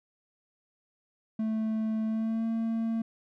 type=tone with pitch glide; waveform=triangle; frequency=219.6 to 226.3 Hz; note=A3 to A3; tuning=-3 to +49 cents; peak=-25 dBFS; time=1.39-3.02 s; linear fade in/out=5 ms; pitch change=+52 cents; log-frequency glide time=2.06-2.45 s; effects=none